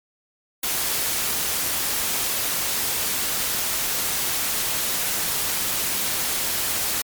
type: noise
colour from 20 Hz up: white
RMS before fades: -24 dBFS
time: 0.63-7.02 s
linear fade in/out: 5 ms
effects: MP3 96 kbps